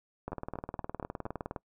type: two click trains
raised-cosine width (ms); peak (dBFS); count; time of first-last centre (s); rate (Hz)
1; -24 / -22; 5 / 26; 0.32-1.263 / 0.28-1.562; 4.24 / 19.5
effects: noise-tail reverb RT60 0.1 s tail -23 dB re dry